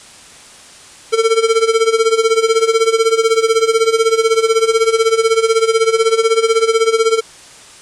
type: tone with tremolo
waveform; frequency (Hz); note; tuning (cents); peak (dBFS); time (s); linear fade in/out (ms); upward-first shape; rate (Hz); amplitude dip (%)
square; 449.9; A4; +39; -8; 1.12-7.21; 20; sine; 16; 80
effects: white hiss -39 dBFS RMS until 7.81 s + resampled to 22050 Hz